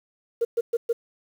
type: tone bursts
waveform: sine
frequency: 466.2 Hz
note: A#4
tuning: in tune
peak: -18 dBFS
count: 4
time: 0.41-0.93 s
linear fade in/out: 10 ms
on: 40 ms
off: 120 ms
effects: tanh soft clip ceiling -14 dBFS + 8-bit